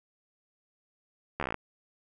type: slowing click train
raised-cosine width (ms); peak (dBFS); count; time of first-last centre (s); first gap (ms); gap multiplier
0.5; -16; 10; 1.4-1.543; 13; 1.05
effects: none